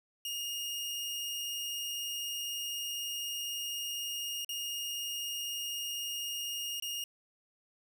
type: tone with dropouts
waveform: sawtooth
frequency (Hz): 2846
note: F7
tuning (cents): +32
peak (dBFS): -32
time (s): 0.25-7.04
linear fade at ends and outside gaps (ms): 2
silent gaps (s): 4.447-4.491 / 6.8-6.823
effects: none